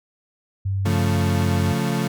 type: tone with pitch glide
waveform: sine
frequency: 97.2 to 94.6 Hz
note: G2 to F#2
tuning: -14 to +39 cents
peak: -20 dBFS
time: 0.65-1.73 s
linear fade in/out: 10 ms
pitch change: -47 cents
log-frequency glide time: 1.08-1.19 s
type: chord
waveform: 35% pulse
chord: Db augmented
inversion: none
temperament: equal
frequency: 138.59 / 174.61 / 220 Hz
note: Db3 / F3 / A3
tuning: 0 / 0 / 0 cents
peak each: -23 dBFS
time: 0.85-2.08 s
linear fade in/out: 10 ms
effects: none